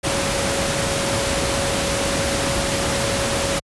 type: tone in noise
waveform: sine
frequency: 554.4 Hz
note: C#5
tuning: in tune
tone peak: -25 dBFS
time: 0.03-3.6 s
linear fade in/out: 20 ms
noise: pink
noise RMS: -21 dBFS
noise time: 0.03-3.6 s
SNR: -7 dB
effects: high-pass 60 Hz 12 dB/octave + resampled to 24000 Hz